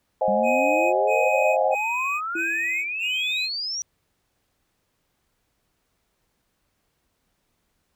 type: chord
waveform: sine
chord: Ab dominant seventh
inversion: first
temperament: equal with one note detuned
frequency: 527.5 / 622.3 / 740 / 830.6 Hz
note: C5 / Eb5 / Gb5 / Ab5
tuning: +14 / 0 / 0 / 0 cents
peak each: -23 / -23 / -27 / -25 dBFS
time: 0.21-1.75 s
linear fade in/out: 5 ms
type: exponential sweep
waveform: sine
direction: up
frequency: 196 to 5880 Hz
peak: -26 dBFS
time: 0.28-3.82 s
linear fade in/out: 0 ms
type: tone bursts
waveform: triangle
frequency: 2513 Hz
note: D#7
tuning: 17 cents sharp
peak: -23 dBFS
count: 5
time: 0.43-3.49 s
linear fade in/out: 50 ms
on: 500 ms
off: 140 ms
type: tone with exponential decay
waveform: sine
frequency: 333.3 Hz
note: E4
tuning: 19 cents sharp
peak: -27 dBFS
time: 2.35-3 s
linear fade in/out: 5 ms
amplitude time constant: 140 ms
effects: pink hiss -72 dBFS RMS until 7.95 s